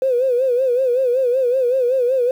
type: tone with vibrato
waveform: triangle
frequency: 506 Hz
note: B4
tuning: 42 cents sharp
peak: -10 dBFS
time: 0.02-2.31 s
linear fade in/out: 2 ms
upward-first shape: sine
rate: 5.3 Hz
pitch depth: 100 cents each way
effects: tanh soft clip ceiling -12 dBFS + 8-bit